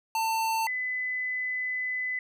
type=tone pair in turn; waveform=square / sine; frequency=895 / 2009 Hz; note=A5 / B6; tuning=+29 / +29 cents; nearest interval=octave + major second; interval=1400 cents; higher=second; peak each=-26 / -28 dBFS; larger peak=first; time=0.15-0.67 / 0.67-2.19 s; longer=second; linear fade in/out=2 ms; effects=none